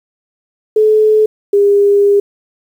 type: tone pair in turn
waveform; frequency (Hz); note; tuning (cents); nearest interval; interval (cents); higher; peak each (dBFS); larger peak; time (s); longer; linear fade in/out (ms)
sine; 430.7 / 404.3; A4 / G#4; -37 / -46; minor second; 109; first; -6; neither; 0.76-1.26 / 1.53-2.2; second; 5
effects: 7-bit